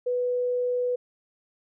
sine tone, 493.9 Hz, B4, in tune, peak -23 dBFS, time 0.06-0.96 s, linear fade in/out 10 ms, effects none

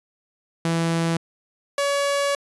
sawtooth tone pair in turn, 166 / 565 Hz, E3 / C#5, +12 / +33 cents, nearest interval octave + major sixth, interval 2121 cents, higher second, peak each -16 dBFS, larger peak neither, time 0.65-1.17 / 1.78-2.35 s, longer second, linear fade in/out 2 ms, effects resampled to 24000 Hz

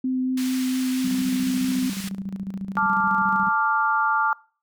sine tone with vibrato, 257.4 Hz, C4, 28 cents flat, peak -21 dBFS, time 0.04-1.9 s, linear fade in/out 5 ms, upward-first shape triangle, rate 4.4 Hz, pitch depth 10 cents each way
pink band-pass noise, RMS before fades -36 dBFS, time 0.37-2.09 s, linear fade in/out 5 ms, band 1900 to 14000 Hz, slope 12 dB/octave
sine tone with tremolo, 193.5 Hz, G3, 22 cents flat, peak -26 dBFS, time 1.04-3.49 s, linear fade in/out 5 ms, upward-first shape square, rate 14 Hz, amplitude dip 70%
sine chord, D minor, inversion second, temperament equal, 880 / 1174.7 / 1396.9 Hz, A5 / D6 / F6, 0 / 0 / 0 cents, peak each -23 dBFS, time 2.77-4.33 s, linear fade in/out 0 ms
effects noise-tail reverb RT60 0.4 s tail -23 dB re dry

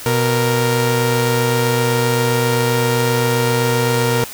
sawtooth tone pair together, 123.47 / 466.2 Hz, B2 / A#4, 0 / 0 cents, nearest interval octave + major seventh, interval 2300 cents, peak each -13 dBFS, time 0.06-4.24 s, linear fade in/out 0 ms, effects white hiss -32 dBFS RMS until 4.33 s

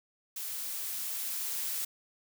blue noise with level ramp, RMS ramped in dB -38 to -34 dBFS, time 0.36-1.85 s, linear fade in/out 5 ms, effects none

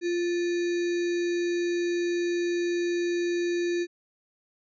sine tone with sample-and-hold, 347.3 Hz, F4, 10 cents flat, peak -24 dBFS, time 0.01-3.87 s, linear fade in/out 50 ms, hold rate 2100 Hz, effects resampled to 16000 Hz

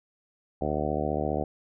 harmonic tone, 74.9 Hz, D2, 35 cents sharp, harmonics 1 / 2 / 3 / 4 / 5 / 6 / 7 / 8 / 9 / 10, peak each -35 / -35 / -35 / -35 / -35 / -35 / -35 / -35 / -35 / -35 dBFS, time 0.61-1.44 s, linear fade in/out 5 ms, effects none

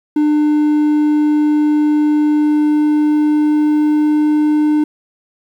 triangle tone with pitch glide, 300 to 301.7 Hz, D4 to D4, +37 to +47 cents, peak -8 dBFS, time 0.16-4.84 s, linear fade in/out 5 ms, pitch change +10 cents, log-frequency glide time 2.4-4.26 s, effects 8-bit

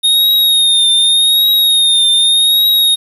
square tone with vibrato, 3707 Hz, A#7, 10 cents flat, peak -8 dBFS, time 0.03-2.96 s, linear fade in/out 20 ms, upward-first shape triangle, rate 0.85 Hz, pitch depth 55 cents each way, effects 7-bit

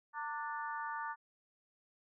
harmonic tone with a mistuned harmonic, 293.7 Hz, D4, in tune, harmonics 3 / 4 / 5 / 6, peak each -41 / -43 / -45 / -47 dBFS, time 0.13-1.16 s, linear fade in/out 50 ms, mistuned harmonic 3, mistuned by +47 cents, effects none

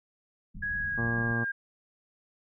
pink low-pass noise, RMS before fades -42 dBFS, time 0.54-1.33 s, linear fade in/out 10 ms, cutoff 220 Hz, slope 48 dB/octave
sine tone with pitch glide, 1661.2 to 1611.1 Hz, G#6 to G6, 0 to +47 cents, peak -29 dBFS, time 0.62-1.52 s, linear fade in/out 10 ms, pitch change -53 cents, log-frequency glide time 0.78-1.39 s
harmonic tone, 116.54 Hz, A#2, in tune, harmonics 1 / 2 / 3 / 4 / 5 / 6 / 7 / 8 / 9 / 10, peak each -31 / -33 / -40 / -41 / -45 / -46 / -44 / -49 / -46 / -45 dBFS, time 0.97-1.45 s, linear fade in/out 20 ms
effects none

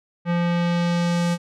square tone with low-pass filter sweep, 172.8 Hz, F3, 18 cents flat, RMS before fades -21 dBFS, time 0.25-1.38 s, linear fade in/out 50 ms, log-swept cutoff 2200 to 8900 Hz, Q 0.98, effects none

